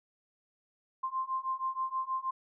sine beating tone pair, 1046 / 1052.3 Hz, C6 / C6, -1 / +10 cents, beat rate 6.3 Hz, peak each -35 / -34 dBFS, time 1.03-2.31 s, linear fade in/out 10 ms, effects none

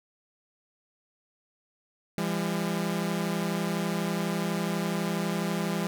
sawtooth tone pair together, 169.61 / 201.7 Hz, E3 / G3, +50 / +50 cents, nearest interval minor third, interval 300 cents, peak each -26 dBFS, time 2.18-5.87 s, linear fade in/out 0 ms, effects none

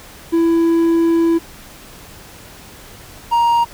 triangle tone pair in turn, 332.7 / 938.8 Hz, E4 / A#5, +16 / +12 cents, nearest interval octave + tritone, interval 1796 cents, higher second, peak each -9 dBFS, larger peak neither, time 0.32-1.39 / 3.31-3.65 s, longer first, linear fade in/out 20 ms, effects pink hiss -39 dBFS RMS until 3.73 s

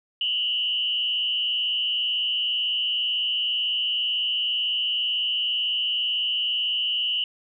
sine tone with frequency modulation, 2946 Hz, F#7, 8 cents flat, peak -22 dBFS, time 0.21-7.24 s, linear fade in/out 2 ms, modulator 122 Hz, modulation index 0.96, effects none

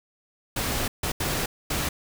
pink noise bursts at uneven times, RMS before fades -27 dBFS, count 4, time 0.56-0.88 / 1.03-1.12 / 1.2-1.46 / 1.7-1.89 s, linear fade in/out 5 ms, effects none

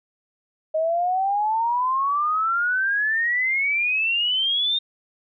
sine exponential sweep, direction up, 623 to 3677 Hz, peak -19 dBFS, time 0.74-4.79 s, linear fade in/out 10 ms, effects none

